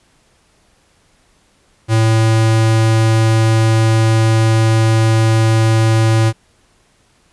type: tone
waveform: square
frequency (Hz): 111.7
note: A2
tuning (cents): +27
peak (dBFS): -10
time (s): 1.88-6.33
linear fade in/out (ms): 50
effects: pink hiss -55 dBFS RMS until 7.32 s + resampled to 24000 Hz